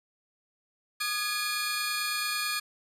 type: tone cluster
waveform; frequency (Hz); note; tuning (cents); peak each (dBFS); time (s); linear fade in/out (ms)
sawtooth; 1225 / 1675 / 2421 / 4330; D#6 / G#6 / D#7 / C#8; -27 / +14 / -48 / -41; -31; 1-2.6; 10
effects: resampled to 32000 Hz + 9-bit